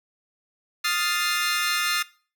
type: chord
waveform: 20% pulse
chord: F dominant seventh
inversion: third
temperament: equal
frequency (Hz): 1244.5 / 1396.9 / 1760 / 2093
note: Eb6 / F6 / A6 / C7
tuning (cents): 0 / 0 / 0 / 0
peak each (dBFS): -23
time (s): 0.84-2.03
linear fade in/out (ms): 10
effects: noise-tail reverb RT60 0.4 s tail -21 dB re dry